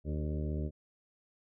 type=harmonic tone with a mistuned harmonic; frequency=75.4 Hz; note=D2; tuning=46 cents sharp; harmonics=1 / 2 / 3 / 4 / 5 / 6 / 7 / 8; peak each=-34 / -38 / -42 / -44 / -45 / -52 / -51 / -50 dBFS; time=0.04-0.71 s; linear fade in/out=50 ms; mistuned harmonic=5; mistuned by=+37 cents; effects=none